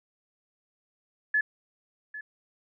sine tone with echo, 1716 Hz, A6, 44 cents flat, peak -21 dBFS, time 1.34-1.41 s, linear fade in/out 5 ms, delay 800 ms, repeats 1, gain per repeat -15 dB, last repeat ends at 2.21 s, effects none

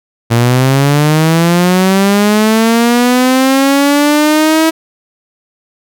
sawtooth linear sweep, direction up, 114.7 to 323.9 Hz, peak -3 dBFS, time 0.3-4.71 s, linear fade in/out 20 ms, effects none

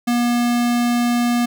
square tone, 240 Hz, B3, 49 cents flat, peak -16 dBFS, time 0.07-1.46 s, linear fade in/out 10 ms, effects none

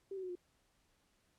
sine tone with pitch steps, 390.4 / 378.4 / 366.8 / 355.5 Hz, G4 / F#4 / F#4 / F4, -7 / +39 / -15 / +31 cents, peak -40 dBFS, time 0.11-0.354 s, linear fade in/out 5 ms, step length 61 ms, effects pink hiss -75 dBFS RMS until 1.38 s + low-pass 11000 Hz 12 dB/octave

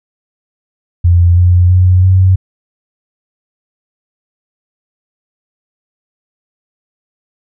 sine tone with pitch steps, 86.9 / 89.09 / 91.33 / 93.62 Hz, F2 / F2 / F#2 / F#2, -8 / +35 / -22 / +21 cents, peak -4 dBFS, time 1.04-2.36 s, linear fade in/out 10 ms, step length 330 ms, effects none

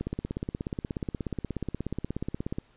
click train, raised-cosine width 3 ms, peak -18 dBFS, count 44, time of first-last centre 0.01-2.585 s, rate 16.7 Hz, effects pink hiss -63 dBFS RMS until 2.76 s + resampled to 8000 Hz

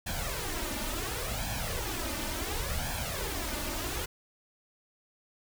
pink noise with flanger, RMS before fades -34 dBFS, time 0.06-4.06 s, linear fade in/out 10 ms, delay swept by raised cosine 1.2 to 3.4 ms, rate 0.7 Hz, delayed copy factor +0.7, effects none

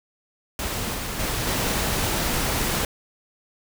pink noise with level steps, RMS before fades -28 / -30 / -26 / -24 dBFS, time 0.59-2.85 s, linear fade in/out 2 ms, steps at 0.94 / 1.19 / 1.47 s, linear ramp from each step 5 ms, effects none

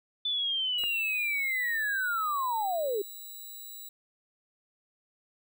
sine linear sweep, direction down, 3520 to 384.7 Hz, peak -27 dBFS, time 0.25-3.02 s, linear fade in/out 5 ms
5% pulse tone, 3923 Hz, B7, 12 cents flat, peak -34 dBFS, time 0.78-3.89 s, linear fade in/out 5 ms
click, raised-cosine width 0.5 ms, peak -27 dBFS, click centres 0.838 s
effects none

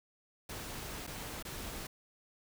pink noise with dropouts, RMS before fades -43 dBFS, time 0.49-1.87 s, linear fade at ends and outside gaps 5 ms, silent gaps 1.068-1.073 / 1.426-1.45 s, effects none

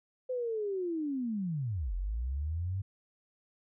sine linear two-way sweep, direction down then up, 516 to 42.26 to 99.3 Hz, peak -31 dBFS, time 0.29-2.82 s, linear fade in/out 10 ms, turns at 1.94 s, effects none

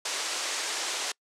white band-pass noise, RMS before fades -32 dBFS, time 0.05-1.12 s, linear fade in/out 5 ms, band 370 to 7800 Hz, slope 24 dB/octave, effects noise-tail reverb RT60 0.1 s tail -26 dB re dry + low-pass 12000 Hz 12 dB/octave

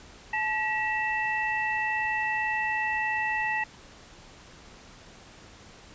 sine tone cluster, 867 / 1921 / 2658 Hz, A5 / B6 / E7, -26 / -48 / +14 cents, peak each -30 / -28 / -33 dBFS, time 0.33-3.64 s, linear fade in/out 5 ms, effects pink hiss -50 dBFS RMS until 5.94 s + resampled to 16000 Hz

